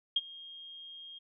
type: tone with ADSR envelope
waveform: sine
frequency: 3235 Hz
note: G#7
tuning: 46 cents flat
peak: -23 dBFS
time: 0.16-1.19 s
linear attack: 5 ms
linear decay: 35 ms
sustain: -22 dB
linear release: 14 ms
effects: none

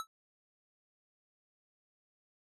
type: tone with exponential decay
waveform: square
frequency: 1307 Hz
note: E6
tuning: 15 cents flat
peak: -33 dBFS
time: 0-0.07 s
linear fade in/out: 0 ms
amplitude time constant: 15 ms
effects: resampled to 32000 Hz

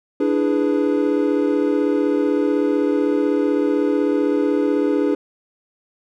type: chord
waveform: triangle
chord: E dominant seventh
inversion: third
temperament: equal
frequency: 293.7 / 329.6 / 415.3 / 493.9 Hz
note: D4 / E4 / G#4 / B4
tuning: 0 / 0 / 0 / 0 cents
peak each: -17 / -22 / -19 / -22 dBFS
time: 0.2-5.15 s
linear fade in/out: 5 ms
effects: none

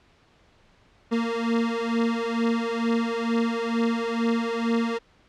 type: beating tone pair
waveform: 30% pulse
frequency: 230 / 232.2 Hz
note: A#3 / A#3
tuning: -23 / -7 cents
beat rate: 2.2 Hz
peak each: -23 / -23 dBFS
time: 1.11-4.99 s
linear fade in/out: 20 ms
effects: pink hiss -59 dBFS RMS until 5.28 s + low-pass 4000 Hz 12 dB/octave

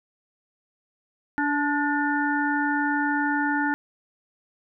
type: harmonic tone with a mistuned harmonic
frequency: 290 Hz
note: D4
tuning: 22 cents flat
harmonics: 1 / 3 / 5 / 6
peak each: -25 / -27 / -27 / -30 dBFS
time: 1.38-3.74 s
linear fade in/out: 0 ms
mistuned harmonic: 6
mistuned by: +42 cents
effects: none

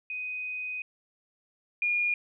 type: tone pair in turn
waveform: sine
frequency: 2500 / 2430 Hz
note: D#7 / D#7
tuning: +8 / -42 cents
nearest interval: unison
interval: 50 cents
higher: first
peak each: -32 / -24 dBFS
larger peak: second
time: 0.1-0.82 / 1.82-2.14 s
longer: first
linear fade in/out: 2 ms
effects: none

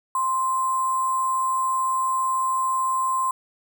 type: tone with sample-and-hold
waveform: sine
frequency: 1047 Hz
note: C6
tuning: 1 cent sharp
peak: -20 dBFS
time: 0.15-3.31 s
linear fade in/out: 2 ms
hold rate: 8820 Hz
effects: none

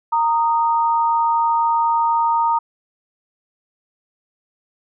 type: tone pair together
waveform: sine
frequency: 926 / 1239.6 Hz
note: A#5 / D#6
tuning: -12 / -7 cents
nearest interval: perfect fourth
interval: 505 cents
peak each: -15 / -22 dBFS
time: 0.12-2.59 s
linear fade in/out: 10 ms
effects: none

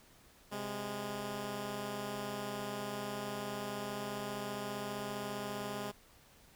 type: tone pair together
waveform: 10% pulse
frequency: 130.54 / 205.9 Hz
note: C3 / G#3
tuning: -4 / -15 cents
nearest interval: minor sixth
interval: 789 cents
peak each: -36 / -31 dBFS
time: 0.51-5.92 s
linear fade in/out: 20 ms
effects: pink hiss -62 dBFS RMS until 6.55 s

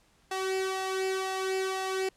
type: tone with flanger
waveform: sawtooth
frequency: 380 Hz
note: F#4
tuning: 46 cents sharp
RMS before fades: -31 dBFS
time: 0.31-2.09 s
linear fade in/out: 5 ms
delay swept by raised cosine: 1.5 to 2.23 ms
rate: 2 Hz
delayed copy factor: +0.6
effects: pink hiss -65 dBFS RMS until 2.16 s + low-pass 10000 Hz 12 dB/octave

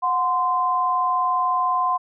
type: tone pair together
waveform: sine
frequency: 730 / 1036 Hz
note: F#5 / C6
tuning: -24 / -17 cents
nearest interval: tritone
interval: 607 cents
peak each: -24 / -19 dBFS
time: 0.02-1.98 s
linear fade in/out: 20 ms
effects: none

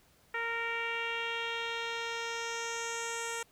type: tone with low-pass filter sweep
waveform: 10% pulse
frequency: 462.7 Hz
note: A#4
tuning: 13 cents flat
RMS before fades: -36 dBFS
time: 0.34-3.43 s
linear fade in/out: 5 ms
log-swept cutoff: 2000 to 8800 Hz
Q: 2.5
effects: pink hiss -65 dBFS RMS until 3.51 s

